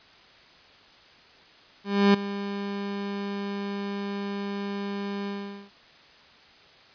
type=tone with ADSR envelope; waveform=30% pulse; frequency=200.5 Hz; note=G3; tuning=39 cents sharp; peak=-12 dBFS; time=1.84-5.71 s; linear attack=300 ms; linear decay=8 ms; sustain=-15 dB; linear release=440 ms; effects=white hiss -53 dBFS RMS until 6.94 s + resampled to 11025 Hz